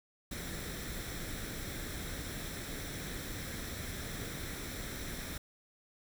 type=noise with comb filter; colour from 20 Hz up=pink; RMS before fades=-41 dBFS; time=0.31-5.38 s; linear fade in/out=5 ms; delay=0.53 ms; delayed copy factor=+0.55; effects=none